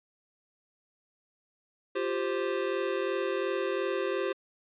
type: chord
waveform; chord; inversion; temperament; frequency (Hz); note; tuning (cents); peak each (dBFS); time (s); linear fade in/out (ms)
square; F suspended second; none; equal; 349.2 / 392 / 523.3; F4 / G4 / C5; 0 / 0 / 0; -35 / -32 / -34; 1.95-4.33; 10
effects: resampled to 8000 Hz